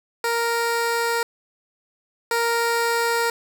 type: tone pair in turn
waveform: 15% pulse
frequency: 466.2 / 466.2 Hz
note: A#4 / A#4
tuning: 0 / 0 cents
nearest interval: unison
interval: 0 cents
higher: neither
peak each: -14 / -13 dBFS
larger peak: second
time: 0.24-1.23 / 2.31-3.3 s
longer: neither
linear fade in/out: 2 ms
effects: none